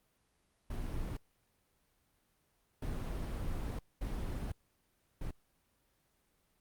brown noise bursts at uneven times, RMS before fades -38 dBFS, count 4, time 0.7-1.17 / 2.82-3.79 / 4.01-4.52 / 5.21-5.31 s, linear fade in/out 5 ms, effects pink hiss -75 dBFS RMS until 6.6 s + Opus 32 kbps

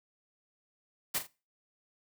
white noise with echo, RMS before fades -31 dBFS, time 1.14-1.19 s, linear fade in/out 10 ms, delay 41 ms, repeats 2, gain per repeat -10 dB, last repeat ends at 1.272 s, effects noise-tail reverb RT60 0.3 s tail -20 dB re dry

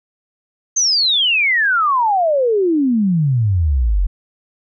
sine exponential sweep, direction down, 6420 to 42.19 Hz, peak -12 dBFS, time 0.76-4.07 s, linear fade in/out 10 ms, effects none

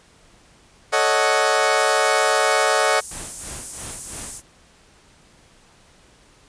20% pulse chord, D# half-diminished seventh, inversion second, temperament equal, 440 / 554.4 / 622.3 / 740 Hz, A4 / C#5 / D#5 / F#5, 0 / 0 / 0 / 0 cents, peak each -18 / -17 / -16 / -17 dBFS, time 0.92-3.01 s, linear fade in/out 20 ms
pink high-pass noise, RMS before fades -31 dBFS, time 1.75-4.42 s, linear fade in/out 50 ms, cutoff 7500 Hz, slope 24 dB/octave
pink noise with tremolo, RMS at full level -35 dBFS, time 3.11-4.4 s, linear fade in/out 2 ms, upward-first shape sine, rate 3 Hz, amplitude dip 80%
effects pink hiss -53 dBFS RMS until 6.48 s + resampled to 22050 Hz

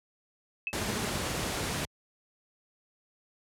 sine tone with exponential decay, 2600 Hz, E7, 24 cents flat, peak -25 dBFS, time 0.67-0.75 s, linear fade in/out 1 ms, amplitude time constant 16 ms
pink noise, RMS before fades -32 dBFS, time 0.73-1.85 s, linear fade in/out 0 ms
sawtooth tone bursts, 207.7 Hz, G#3, in tune, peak -27 dBFS, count 4, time 0.81-1.054 s, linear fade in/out 5 ms, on 25 ms, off 48 ms
effects high-pass 60 Hz 12 dB/octave + low-pass 11000 Hz 12 dB/octave

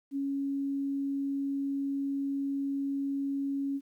sine tone, 277.2 Hz, C#4, in tune, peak -29 dBFS, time 0.11-3.81 s, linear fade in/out 50 ms, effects 11-bit

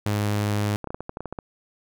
sawtooth tone, 103.83 Hz, G#2, in tune, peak -18 dBFS, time 0.06-0.76 s, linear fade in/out 0 ms
clicks, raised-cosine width 1 ms, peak -18 dBFS, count 11, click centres 0.843 / 0.873 / 0.905 / 0.945 / 1.006 / 1.094 / 1.171 / 1.206 / 1.257 / 1.326 / 1.388 s
effects none

